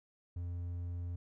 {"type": "tone", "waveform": "triangle", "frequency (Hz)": 87.31, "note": "F2", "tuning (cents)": 0, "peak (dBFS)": -35, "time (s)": [0.36, 1.16], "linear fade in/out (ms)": 5, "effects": []}